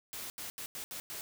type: noise bursts at uneven times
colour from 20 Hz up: white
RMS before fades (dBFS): -42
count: 6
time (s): 0.13-0.3 / 0.38-0.5 / 0.58-0.66 / 0.75-0.84 / 0.91-1 / 1.1-1.21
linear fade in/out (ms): 0
effects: none